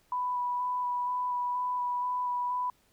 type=tone with vibrato; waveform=sine; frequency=987.8 Hz; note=B5; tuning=in tune; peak=-28 dBFS; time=0.12-2.7 s; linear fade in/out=2 ms; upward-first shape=square; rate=2.1 Hz; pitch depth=10 cents each way; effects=pink hiss -67 dBFS RMS until 2.92 s